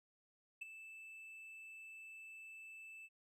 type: tone with ADSR envelope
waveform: triangle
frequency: 2637 Hz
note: E7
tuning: in tune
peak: -39 dBFS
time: 0.61-3.09 s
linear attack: 11 ms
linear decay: 15 ms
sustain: -11 dB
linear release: 42 ms
effects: none